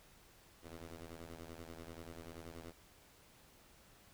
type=ring-modulated tone; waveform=10% pulse; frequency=82.41 Hz; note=E2; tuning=in tune; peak=-38 dBFS; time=0.62-2.74 s; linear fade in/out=50 ms; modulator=170 Hz; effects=pink hiss -64 dBFS RMS until 4.13 s